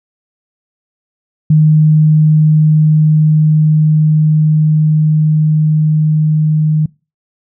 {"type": "tone with level ramp", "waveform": "sine", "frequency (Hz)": 154.4, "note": "D#3", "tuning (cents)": -13, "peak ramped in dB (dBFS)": [-4, -8], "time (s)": [1.5, 6.86], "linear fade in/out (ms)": 5, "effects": ["noise-tail reverb RT60 0.3 s tail -24 dB re dry"]}